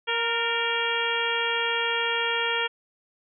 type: harmonic tone with a mistuned harmonic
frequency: 466.2 Hz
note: A#4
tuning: in tune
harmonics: 1 / 2 / 3 / 4 / 5 / 6 / 7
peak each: -31 / -31 / -31 / -31 / -31 / -31 / -31 dBFS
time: 0.07-2.68 s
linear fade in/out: 20 ms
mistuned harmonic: 4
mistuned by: -39 cents
effects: none